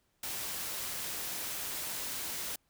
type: noise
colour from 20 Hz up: white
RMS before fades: -38 dBFS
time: 0.23-2.56 s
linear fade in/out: 5 ms
effects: pink hiss -75 dBFS RMS until 2.69 s